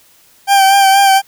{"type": "tone with vibrato", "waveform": "40% pulse", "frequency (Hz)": 784, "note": "G5", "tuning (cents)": 0, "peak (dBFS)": -5, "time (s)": [0.47, 1.22], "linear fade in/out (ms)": 50, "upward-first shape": "sine", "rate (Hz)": 4.2, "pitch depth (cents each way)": 30, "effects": ["white hiss -48 dBFS RMS until 1.27 s"]}